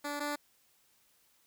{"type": "tone pair in turn", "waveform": "10% pulse", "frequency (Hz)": [290.2, 292.4], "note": ["D4", "D4"], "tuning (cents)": [-21, -7], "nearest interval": "unison", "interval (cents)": 14, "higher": "second", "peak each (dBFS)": [-27, -25], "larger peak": "second", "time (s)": [[0.04, 0.2], [0.2, 0.36]], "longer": "neither", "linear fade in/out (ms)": 10, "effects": ["white hiss -69 dBFS RMS until 1.46 s"]}